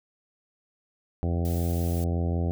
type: harmonic tone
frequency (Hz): 85.3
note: F2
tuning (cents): -40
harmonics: 1 / 2 / 3 / 4 / 5 / 6 / 7 / 8 / 9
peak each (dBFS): -25 / -31 / -35 / -37 / -39 / -41 / -42 / -43 / -44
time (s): 1.23-2.51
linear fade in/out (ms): 0
type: noise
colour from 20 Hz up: blue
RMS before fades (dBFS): -42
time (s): 1.45-2.04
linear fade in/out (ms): 0
effects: none